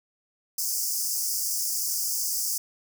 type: high-pass noise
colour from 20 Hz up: pink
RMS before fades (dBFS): -28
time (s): 0.58-2.58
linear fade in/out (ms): 5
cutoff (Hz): 4900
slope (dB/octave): 96
effects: none